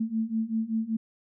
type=beating tone pair; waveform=sine; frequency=220 / 225.2 Hz; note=A3 / A3; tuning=0 / +40 cents; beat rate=5.2 Hz; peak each=-30 / -28 dBFS; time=0-0.97 s; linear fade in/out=10 ms; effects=none